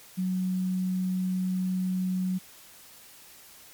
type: tone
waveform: sine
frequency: 185 Hz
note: F#3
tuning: in tune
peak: -25 dBFS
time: 0.17-2.39 s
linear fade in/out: 20 ms
effects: white hiss -51 dBFS RMS until 3.73 s + MP3 96 kbps